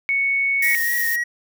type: tone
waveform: sine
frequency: 2217 Hz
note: C#7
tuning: in tune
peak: -17 dBFS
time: 0.09-0.75 s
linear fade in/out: 0 ms
type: noise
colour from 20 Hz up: violet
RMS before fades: -26 dBFS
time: 0.62-1.16 s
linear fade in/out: 5 ms
type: tone with vibrato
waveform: triangle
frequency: 1884 Hz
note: A#6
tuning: 18 cents sharp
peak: -18 dBFS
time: 0.62-1.24 s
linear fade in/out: 10 ms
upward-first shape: triangle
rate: 3.8 Hz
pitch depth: 30 cents each way
effects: none